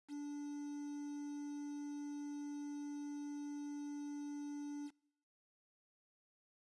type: tone with quantisation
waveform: triangle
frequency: 290.1 Hz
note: D4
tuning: 21 cents flat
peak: -40 dBFS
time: 0.08-4.91 s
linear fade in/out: 50 ms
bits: 10
effects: noise-tail reverb RT60 0.7 s tail -25 dB re dry + resampled to 24000 Hz